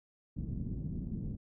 white low-pass noise, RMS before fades -38 dBFS, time 0.36-1.37 s, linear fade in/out 20 ms, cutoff 220 Hz, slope 24 dB/octave, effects none

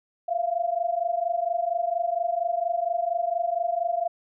sine tone pair together, 675.7 / 700 Hz, E5 / F5, +43 / +4 cents, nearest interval minor second, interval 61 cents, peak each -26 dBFS, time 0.28-4.08 s, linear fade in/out 10 ms, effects none

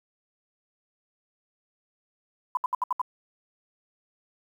sine tone bursts, 1003 Hz, B5, 26 cents sharp, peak -22 dBFS, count 6, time 2.55-3.016 s, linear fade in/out 2 ms, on 21 ms, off 68 ms, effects 9-bit

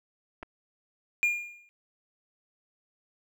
clicks, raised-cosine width 0.5 ms, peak -26 dBFS, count 2, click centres 0.428 / 0.431 s
triangle tone with exponential decay, 2415 Hz, D7, 48 cents sharp, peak -18 dBFS, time 1.23-1.69 s, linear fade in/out 0 ms, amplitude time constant 98 ms
effects none

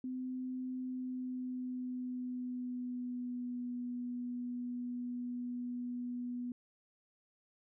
sine tone with pitch glide, 255.6 to 245 Hz, C4 to B3, -40 to -14 cents, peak -37 dBFS, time 0.04-6.52 s, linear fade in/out 2 ms, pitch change -74 cents, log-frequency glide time 0.77-3.72 s, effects none

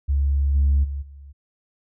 sine tone with level steps, 70 Hz, C#2, 18 cents sharp, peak -16 / -13 / -25 / -39 dBFS, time 0.08-1.33 s, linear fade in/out 20 ms, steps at 0.54 / 0.83 / 1.01 s, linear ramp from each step 20 ms, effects tanh soft clip ceiling -12 dBFS

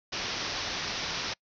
white low-pass noise, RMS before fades -34 dBFS, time 0.12-1.34 s, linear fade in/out 10 ms, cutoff 5900 Hz, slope 96 dB/octave, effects noise-tail reverb RT60 0.1 s tail -26 dB re dry

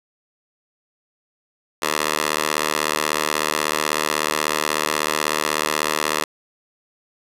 10% pulse tone with high-pass filter, 76.3 Hz, D#2, 33 cents flat, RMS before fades -22 dBFS, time 1.82-6.24 s, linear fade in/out 5 ms, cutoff 730 Hz, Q 0.64, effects resampled to 32000 Hz

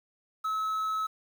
triangle tone with quantisation, 1293 Hz, E6, 34 cents flat, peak -26 dBFS, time 0.44-1.07 s, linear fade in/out 10 ms, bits 9, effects none

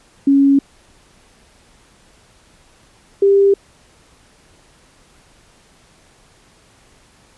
sine tone pair in turn, 277.2 / 396.5 Hz, C#4 / G4, 0 / +20 cents, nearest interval tritone, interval 620 cents, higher second, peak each -8 dBFS, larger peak neither, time 0.27-0.59 / 3.22-3.54 s, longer neither, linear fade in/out 5 ms, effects pink hiss -51 dBFS RMS until 7.37 s + resampled to 24000 Hz

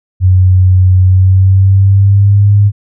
sine tone with pitch glide, 92.5 to 102.04 Hz, F#2 to G#2, 0 to -30 cents, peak -3 dBFS, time 0.2-2.72 s, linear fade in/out 50 ms, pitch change +170 cents, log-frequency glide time 1.02-2.52 s, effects none

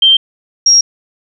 sine tone pair in turn, 3145 / 5604 Hz, G7 / F8, +5 / +5 cents, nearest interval minor seventh, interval 1000 cents, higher second, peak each -4 dBFS, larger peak neither, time 0.02-0.17 / 0.66-0.81 s, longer neither, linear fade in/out 5 ms, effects none

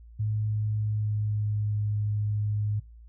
sine tone with pitch glide, 107.1 to 104.84 Hz, A2 to G#2, -46 to +17 cents, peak -25 dBFS, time 0.19-2.8 s, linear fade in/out 10 ms, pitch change -37 cents, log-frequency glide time 0.39-1.79 s, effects noise-tail reverb RT60 0.2 s tail -21 dB re dry + added 57 Hz sine -46 dBFS peak until 3.08 s

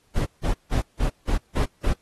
brown noise bursts, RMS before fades -21 dBFS, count 7, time 0.15-1.94 s, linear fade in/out 20 ms, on 110 ms, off 170 ms, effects pink hiss -64 dBFS RMS until 2.01 s + AAC 32 kbps

